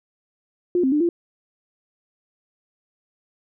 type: tone with pitch steps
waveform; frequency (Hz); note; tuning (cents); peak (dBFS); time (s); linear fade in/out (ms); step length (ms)
sine; 354.3 / 263.5 / 298.2 / 342.8; F4 / C4 / D4 / F4; +25 / +12 / +27 / -32; -16; 0.75-1.09; 2; 85
effects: none